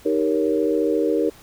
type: chord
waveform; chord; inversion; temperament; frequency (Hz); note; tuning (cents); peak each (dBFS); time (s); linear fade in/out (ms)
sine; Eb dominant seventh; none; equal; 311.1 / 392 / 466.2 / 554.4; Eb4 / G4 / Bb4 / Db5; 0 / 0 / 0 / 0; -22 / -24 / -21 / -27; 0.05-1.3; 10
effects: pink hiss -48 dBFS RMS until 1.42 s